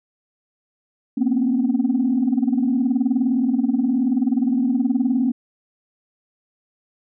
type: tone cluster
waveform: sine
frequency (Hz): 232.6 / 253.2 / 272.2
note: A#3 / B3 / C#4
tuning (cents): -4 / +43 / -31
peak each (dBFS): -20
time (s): 1.17-5.32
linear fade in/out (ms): 10
effects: tanh soft clip ceiling -10 dBFS

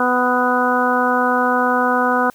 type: harmonic tone with a mistuned harmonic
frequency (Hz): 249.3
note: B3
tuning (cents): +16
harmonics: 1 / 2 / 3 / 4 / 5 / 6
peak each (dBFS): -21 / -21 / -21 / -21 / -21 / -21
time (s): 0-2.3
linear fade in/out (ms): 2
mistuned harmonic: 6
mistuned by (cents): -16
effects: white hiss -51 dBFS RMS until 2.34 s

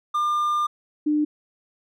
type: tone pair in turn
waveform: triangle / sine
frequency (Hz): 1200 / 300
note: D6 / D4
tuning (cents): +37 / +37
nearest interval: 2 octaves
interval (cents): 2400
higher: first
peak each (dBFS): -18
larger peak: neither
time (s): 0.14-0.67 / 1.06-1.25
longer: first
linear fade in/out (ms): 10
effects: none

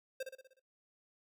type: tone with echo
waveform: square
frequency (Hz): 527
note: C5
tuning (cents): +12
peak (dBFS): -37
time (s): 0.2-0.23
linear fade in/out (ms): 5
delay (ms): 61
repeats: 6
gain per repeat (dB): -5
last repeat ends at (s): 0.596
effects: noise-tail reverb RT60 0.1 s tail -18 dB re dry

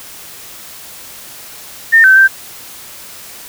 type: tone with pitch steps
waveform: sine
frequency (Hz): 1818 / 1540 / 1567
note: A#6 / G6 / G6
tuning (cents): -44 / -31 / -1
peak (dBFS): -3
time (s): 1.92-2.28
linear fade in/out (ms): 20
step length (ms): 120
effects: white hiss -33 dBFS RMS until 3.48 s

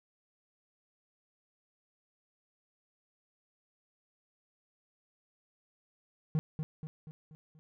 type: tone with echo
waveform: triangle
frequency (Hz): 155.56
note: D#3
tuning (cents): 0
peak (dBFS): -24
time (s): 6.35-6.39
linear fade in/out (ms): 0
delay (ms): 240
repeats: 5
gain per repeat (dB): -6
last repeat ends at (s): 7.59
effects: none

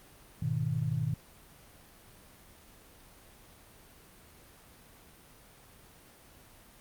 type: chord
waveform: sine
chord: G# minor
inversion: none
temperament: equal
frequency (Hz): 103.83 / 123.47 / 155.56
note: G#2 / B2 / D#3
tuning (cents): 0 / 0 / 0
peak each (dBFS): -36 / -32 / -32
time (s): 0.42-1.14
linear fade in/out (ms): 5
effects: pink hiss -56 dBFS RMS until 6.8 s + Opus 32 kbps

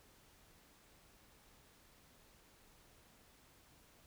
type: silence
effects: pink hiss -66 dBFS RMS until 4.06 s

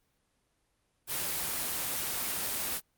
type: noise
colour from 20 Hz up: white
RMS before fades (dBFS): -33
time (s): 1.07-2.81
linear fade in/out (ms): 50
effects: pink hiss -75 dBFS RMS until 2.97 s + Opus 24 kbps

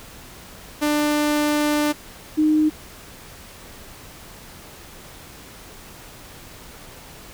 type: tone pair in turn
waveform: sawtooth / sine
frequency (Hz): 297.3 / 307.6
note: D4 / D#4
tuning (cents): +21 / -20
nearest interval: minor second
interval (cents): 59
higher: second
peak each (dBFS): -14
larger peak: neither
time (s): 0.81-1.93 / 2.37-2.7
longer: first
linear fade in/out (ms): 20
effects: pink hiss -42 dBFS RMS until 7.33 s

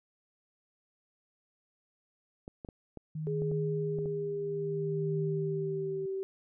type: clicks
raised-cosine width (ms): 2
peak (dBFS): -29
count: 8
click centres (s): 2.479 / 2.648 / 2.688 / 2.973 / 3.42 / 3.515 / 3.987 / 4.058
type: tone with tremolo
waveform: sine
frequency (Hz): 155.56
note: D#3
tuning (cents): 0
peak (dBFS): -30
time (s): 3.15-6.06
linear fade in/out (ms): 5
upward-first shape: triangle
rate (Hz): 0.61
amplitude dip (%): 80
type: tone with pitch glide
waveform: sine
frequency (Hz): 415.3 to 385.3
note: G#4 to G4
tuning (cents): 0 to -30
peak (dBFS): -32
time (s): 3.27-6.23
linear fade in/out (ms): 0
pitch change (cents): -130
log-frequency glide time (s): 3.4-6.09
effects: none

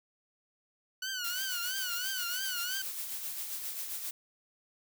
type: tone with vibrato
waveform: 15% pulse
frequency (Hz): 1480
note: F#6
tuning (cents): 0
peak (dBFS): -28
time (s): 1.02-2.82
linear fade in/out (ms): 5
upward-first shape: triangle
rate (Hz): 3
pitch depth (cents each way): 120
type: noise with tremolo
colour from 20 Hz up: blue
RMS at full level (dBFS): -37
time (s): 1.24-4.11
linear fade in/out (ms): 5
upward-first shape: sine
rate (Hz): 7.5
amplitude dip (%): 40
effects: none

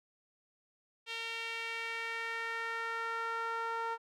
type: tone with band-pass filter sweep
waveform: sawtooth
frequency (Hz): 457.7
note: A#4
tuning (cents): -32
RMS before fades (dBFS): -38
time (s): 1.06-3.98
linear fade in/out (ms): 50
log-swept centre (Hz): 3000 to 1100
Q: 2.5
effects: none

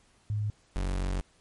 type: tone pair in turn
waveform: sine / 40% pulse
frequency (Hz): 105 / 46.56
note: G#2 / F#1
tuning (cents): +19 / +12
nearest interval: octave + major second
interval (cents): 1407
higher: first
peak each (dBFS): -27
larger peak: neither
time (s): 0.3-0.5 / 0.76-1.21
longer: second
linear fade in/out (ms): 0
effects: pink hiss -64 dBFS RMS until 1.4 s + MP3 48 kbps

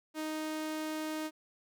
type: tone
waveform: sawtooth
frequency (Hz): 311.1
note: D#4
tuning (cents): 0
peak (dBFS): -31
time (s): 0.14-1.31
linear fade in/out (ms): 50
effects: none

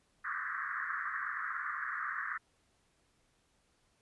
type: band-pass noise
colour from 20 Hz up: white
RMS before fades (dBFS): -38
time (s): 0.24-2.38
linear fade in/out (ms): 10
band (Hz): 1100 to 1900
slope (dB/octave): 96
effects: pink hiss -73 dBFS RMS until 4.01 s + resampled to 24000 Hz

